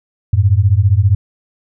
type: beating tone pair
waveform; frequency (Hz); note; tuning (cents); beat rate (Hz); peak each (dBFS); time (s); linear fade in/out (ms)
sine; 91.6 / 106.6; F#2 / G#2; -17 / +46; 15; -11; 0.33-1.15; 5
effects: none